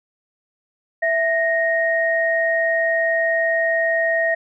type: tone pair together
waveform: sine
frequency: 659.3 / 1864.7 Hz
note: E5 / A#6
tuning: 0 / 0 cents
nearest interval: octave + tritone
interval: 1800 cents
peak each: -19 dBFS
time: 1.02-4.35 s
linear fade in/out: 10 ms
effects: none

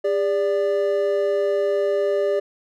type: tone pair together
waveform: triangle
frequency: 404.3 / 584 Hz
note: G#4 / D5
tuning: -46 / -10 cents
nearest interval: tritone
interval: 636 cents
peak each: -19 / -19 dBFS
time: 0.04-2.4 s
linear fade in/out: 10 ms
effects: none

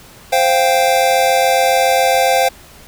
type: chord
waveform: square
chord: C suspended fourth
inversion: none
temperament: just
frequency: 523.3 / 697.7 / 784.9 Hz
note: C5 / F5 / G5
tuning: 0 / -2 / +2 cents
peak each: -16 dBFS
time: 0.32-2.49 s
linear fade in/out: 10 ms
effects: pink hiss -41 dBFS RMS until 2.87 s

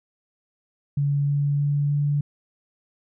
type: tone with pitch steps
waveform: sine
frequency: 142.5 / 143.33 / 144.16 / 144.99 Hz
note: C#3 / D3 / D3 / D3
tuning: +48 / -42 / -32 / -22 cents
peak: -19 dBFS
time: 0.97-2.21 s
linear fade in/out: 5 ms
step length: 310 ms
effects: none

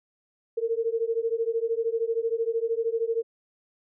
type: beating tone pair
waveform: sine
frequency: 451 / 464 Hz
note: A4 / A#4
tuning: +43 / -8 cents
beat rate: 13 Hz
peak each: -27 dBFS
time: 0.57-3.23 s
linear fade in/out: 10 ms
effects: none

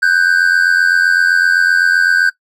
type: tone pair together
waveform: triangle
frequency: 1498 / 1585.8 Hz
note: F#6 / G6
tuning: +21 / +20 cents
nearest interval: minor second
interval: 99 cents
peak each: -10 dBFS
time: 0.02-2.3 s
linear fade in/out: 10 ms
effects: noise-tail reverb RT60 0.1 s tail -20 dB re dry

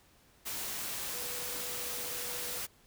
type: tone in noise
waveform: sine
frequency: 489.8 Hz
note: B4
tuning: 14 cents flat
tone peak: -48 dBFS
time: 1.12-2.6 s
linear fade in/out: 20 ms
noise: white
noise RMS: -38 dBFS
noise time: 0.45-2.67 s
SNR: -13 dB
effects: pink hiss -64 dBFS RMS until 2.86 s

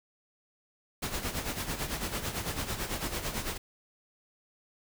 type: noise with tremolo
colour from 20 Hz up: pink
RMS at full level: -32 dBFS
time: 1.02-3.58 s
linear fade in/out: 10 ms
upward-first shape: sine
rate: 9 Hz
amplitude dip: 65%
effects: none

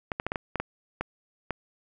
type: clicks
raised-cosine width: 0.5 ms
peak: -14 dBFS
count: 9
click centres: 0.118 / 0.199 / 0.266 / 0.319 / 0.358 / 0.557 / 0.6 / 1.01 / 1.507 s
effects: none

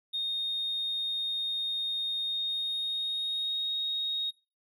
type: tone with pitch glide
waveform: triangle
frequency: 3695 to 3744 Hz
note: A#7 to A#7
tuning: -16 to +7 cents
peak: -26 dBFS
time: 0.13-4.31 s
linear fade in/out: 20 ms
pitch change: +23 cents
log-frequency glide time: 2.23-3.74 s
effects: noise-tail reverb RT60 0.3 s tail -24 dB re dry + tanh soft clip ceiling -27 dBFS

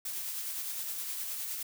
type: noise with tremolo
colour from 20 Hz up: blue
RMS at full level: -36 dBFS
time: 0.05-1.63 s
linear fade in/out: 5 ms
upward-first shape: sine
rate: 9.7 Hz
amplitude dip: 30%
effects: none

